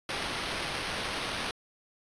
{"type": "noise with sample-and-hold", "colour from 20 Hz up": "violet", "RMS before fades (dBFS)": -34, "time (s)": [0.09, 1.51], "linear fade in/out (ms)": 2, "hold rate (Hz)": 7350, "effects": ["resampled to 22050 Hz"]}